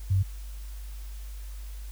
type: tone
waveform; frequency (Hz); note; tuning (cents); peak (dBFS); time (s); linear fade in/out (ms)
sine; 95.8; G2; -39; -20; 0.1-0.23; 10
effects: added 50 Hz sine -36 dBFS peak until 1.91 s + white hiss -53 dBFS RMS until 1.91 s